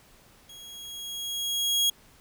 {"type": "tone with level ramp", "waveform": "sawtooth", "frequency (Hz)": 3300, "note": "G#7", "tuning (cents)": -12, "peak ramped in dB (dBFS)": [-42, -17], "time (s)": [0.49, 1.9], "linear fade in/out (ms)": 5, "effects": ["pink hiss -57 dBFS RMS until 2.2 s"]}